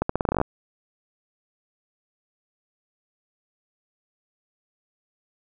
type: accelerating click train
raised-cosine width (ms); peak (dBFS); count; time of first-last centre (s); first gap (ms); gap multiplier
1; -8; 12; 0.02-0.415; 74; 0.84
effects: none